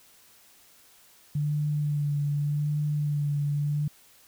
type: tone with vibrato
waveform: sine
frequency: 146.83 Hz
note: D3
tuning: in tune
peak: -24 dBFS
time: 1.35-3.88 s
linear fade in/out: 5 ms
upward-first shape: sine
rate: 0.85 Hz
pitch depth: 25 cents each way
effects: white hiss -57 dBFS RMS until 4.27 s